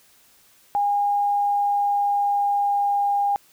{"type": "tone with pitch glide", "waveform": "sine", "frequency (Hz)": [814, 808.4], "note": ["G#5", "G#5"], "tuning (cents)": [-35, -47], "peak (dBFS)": -18, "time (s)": [0.75, 3.36], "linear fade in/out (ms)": 0, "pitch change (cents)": -12, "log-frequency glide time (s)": [1.22, 3.14], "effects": ["white hiss -56 dBFS RMS until 3.52 s"]}